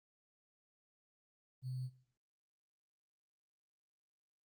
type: tone with sample-and-hold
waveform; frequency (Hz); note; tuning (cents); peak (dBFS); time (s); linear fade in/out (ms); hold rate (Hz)
sine; 128.3; C3; -34; -39; 1.62-1.9; 50; 4410
effects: noise-tail reverb RT60 0.5 s tail -17 dB re dry + Opus 32 kbps